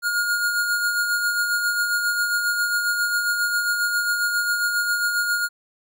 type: tone with tremolo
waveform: square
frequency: 1427 Hz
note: F6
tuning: 37 cents sharp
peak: -19 dBFS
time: 0.02-5.49 s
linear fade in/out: 50 ms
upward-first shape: sine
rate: 7.4 Hz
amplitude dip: 40%
effects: none